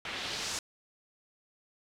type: noise with low-pass filter sweep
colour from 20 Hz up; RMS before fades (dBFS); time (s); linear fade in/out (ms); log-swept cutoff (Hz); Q
white; -37; 0.05-0.59; 2; 2600 to 6900; 1.4
effects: none